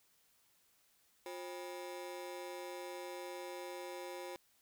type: ring-modulated tone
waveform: 30% pulse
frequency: 445.5 Hz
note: A4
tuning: 22 cents sharp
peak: -38 dBFS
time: 1.26-4.36 s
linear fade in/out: 0 ms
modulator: 88.8 Hz
effects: white hiss -72 dBFS RMS until 4.61 s